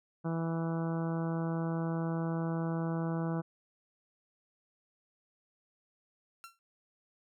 harmonic tone, 164.81 Hz, E3, in tune, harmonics 1 / 2 / 3 / 4 / 5 / 6 / 7 / 8 / 9, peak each -32 / -38 / -42 / -44 / -46 / -48 / -49 / -50 / -51 dBFS, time 0.24-3.42 s, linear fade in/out 20 ms
sawtooth tone with exponential decay, 1360 Hz, F6, 46 cents flat, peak -39 dBFS, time 6.44-6.59 s, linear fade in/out 0 ms, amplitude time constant 32 ms
effects none

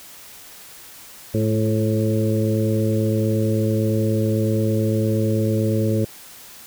harmonic tone with a mistuned harmonic, 108.9 Hz, A2, 17 cents flat, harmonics 1 / 2 / 3 / 4 / 5, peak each -20 / -23 / -25 / -26 / -27 dBFS, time 1.34-6.05 s, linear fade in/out 5 ms, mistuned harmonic 3, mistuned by +38 cents, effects white hiss -42 dBFS RMS until 6.66 s

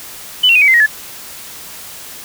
sine tone with pitch steps, 2999 / 2734 / 2493 / 2273 / 2072 / 1889.3 / 1722.5 Hz, F#7 / F7 / D#7 / C#7 / C7 / A#6 / A6, +23 / -37 / +3 / +43 / -17 / +23 / -37 cents, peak -6 dBFS, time 0.43-0.864 s, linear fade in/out 10 ms, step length 62 ms, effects white hiss -32 dBFS RMS until 2.24 s

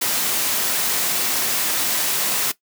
white noise, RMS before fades -21 dBFS, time 0.01-2.52 s, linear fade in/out 10 ms, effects noise-tail reverb RT60 0.1 s tail -17 dB re dry + high-pass 150 Hz 12 dB/octave

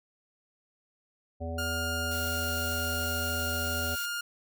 harmonic tone, 82.6 Hz, E2, 4 cents sharp, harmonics 1 / 3 / 5 / 7 / 9, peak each -34 / -40 / -44 / -39 / -43 dBFS, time 1.4-3.96 s, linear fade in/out 20 ms
sawtooth tone, 1413 Hz, F6, 20 cents sharp, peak -28 dBFS, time 1.58-4.21 s, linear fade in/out 5 ms
blue noise, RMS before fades -40 dBFS, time 2.11-4.06 s, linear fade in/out 5 ms
effects none

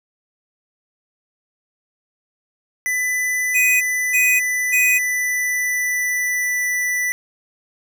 square tone with pitch glide, 1997 to 1978.6 Hz, B6 to B6, +19 to +3 cents, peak -19 dBFS, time 2.86-7.12 s, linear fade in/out 0 ms, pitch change -16 cents, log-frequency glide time 3.82-6.77 s
square tone bursts, 2498 Hz, D#7, 6 cents sharp, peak -15 dBFS, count 3, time 3.54-4.99 s, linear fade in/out 20 ms, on 270 ms, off 320 ms
effects none

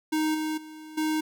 square tone with level steps, 311.1 Hz, D#4, in tune, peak -24 / -28 / -42 / -25 dBFS, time 0.12-1.21 s, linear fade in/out 10 ms, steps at 0.34 / 0.57 / 0.97 s, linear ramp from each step 10 ms, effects none

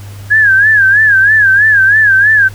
sine tone with vibrato, 1651 Hz, G#6, 11 cents flat, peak -4 dBFS, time 0.3-2.49 s, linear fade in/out 20 ms, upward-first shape sine, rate 3.1 Hz, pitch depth 120 cents each way, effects added 100 Hz sine -26 dBFS peak until 2.54 s + pink hiss -37 dBFS RMS until 2.54 s

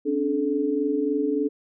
sine tone cluster, 268.6 / 292 / 432.1 Hz, C4 / D4 / A4, +46 / -10 / -31 cents, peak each -29 / -24 / -25 dBFS, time 0.05-1.49 s, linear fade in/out 20 ms, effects none

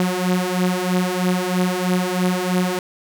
sawtooth beating tone pair, 180 / 183.1 Hz, F#3 / F#3, -47 / -18 cents, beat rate 3.1 Hz, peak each -18 / -16 dBFS, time 0-2.79 s, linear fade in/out 2 ms, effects none

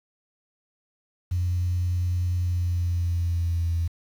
sine tone with pitch glide, 89 to 84 Hz, F2 to E2, +33 to +33 cents, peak -21 dBFS, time 1.31-3.88 s, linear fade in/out 10 ms, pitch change -100 cents, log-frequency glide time 2.39-3.75 s, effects tanh soft clip ceiling -17 dBFS + 8-bit

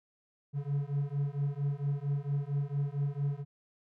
triangle beating tone pair, 140 / 144.4 Hz, C#3 / D3, +18 / -29 cents, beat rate 4.4 Hz, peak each -31 dBFS, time 0.53-3.45 s, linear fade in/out 50 ms, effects none

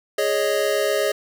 square chord, Ab suspended fourth, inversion none, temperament equal, 415.3 / 554.4 / 622.3 Hz, Ab4 / Db5 / Eb5, 0 / 0 / 0 cents, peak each -24 dBFS, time 0.18-1.12 s, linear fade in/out 5 ms, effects none

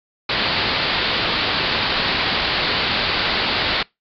white low-pass noise, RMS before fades -20 dBFS, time 0.29-3.83 s, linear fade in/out 5 ms, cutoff 4700 Hz, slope 96 dB/octave, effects noise-tail reverb RT60 0.2 s tail -25 dB re dry + MP3 96 kbps

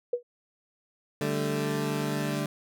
sine tone with exponential decay, 485.1 Hz, B4, 31 cents flat, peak -20 dBFS, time 0.13-0.23 s, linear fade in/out 5 ms, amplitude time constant 21 ms
20% pulse chord, D suspended fourth, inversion none, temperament equal, 146.83 / 196 / 220 Hz, D3 / G3 / A3, 0 / 0 / 0 cents, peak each -25 / -29 / -28 dBFS, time 1.21-2.46 s, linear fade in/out 2 ms
effects none

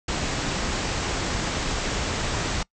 pink low-pass noise, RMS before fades -27 dBFS, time 0.08-2.63 s, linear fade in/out 5 ms, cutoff 7900 Hz, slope 96 dB/octave, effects noise-tail reverb RT60 0.1 s tail -24 dB re dry

